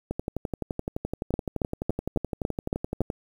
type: two click trains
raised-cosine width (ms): 2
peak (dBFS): -11 / -15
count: 7 / 36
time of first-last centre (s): 1.34-3.007 / 0.11-3.101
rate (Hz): 3.6 / 11.7
effects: 8-bit